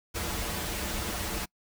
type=noise with comb filter; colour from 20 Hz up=pink; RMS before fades=-33 dBFS; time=0.14-1.46 s; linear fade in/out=20 ms; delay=7.6 ms; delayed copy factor=-0.7; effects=noise-tail reverb RT60 0.1 s tail -26 dB re dry